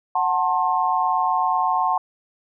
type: chord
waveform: sine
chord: F# diminished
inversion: none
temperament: just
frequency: 740 / 888 / 1065.6 Hz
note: F#5 / A5 / C6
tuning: 0 / +16 / +31 cents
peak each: -22 dBFS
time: 0.15-1.98 s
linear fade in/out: 5 ms
effects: none